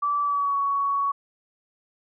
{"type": "tone with pitch glide", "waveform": "sine", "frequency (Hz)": [1159, 1119.5], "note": ["D6", "C#6"], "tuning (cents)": [-23, 17], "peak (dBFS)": -21, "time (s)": [0.02, 1.12], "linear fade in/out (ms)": 10, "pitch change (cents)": -60, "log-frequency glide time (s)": [0.22, 0.56], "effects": []}